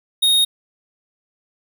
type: tone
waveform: square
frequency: 3726 Hz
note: A#7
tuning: 2 cents flat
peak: -13 dBFS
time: 0.22-0.45 s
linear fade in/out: 10 ms
effects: none